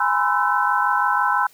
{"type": "tone cluster", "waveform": "sine", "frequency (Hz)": [828, 986, 1032, 1326, 1521], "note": ["G#5", "B5", "C6", "E6", "F#6"], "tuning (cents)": [-5, -3, -24, 10, 47], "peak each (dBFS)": -23, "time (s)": [0, 1.47], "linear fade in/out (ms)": 5, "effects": ["white hiss -53 dBFS RMS until 1.53 s"]}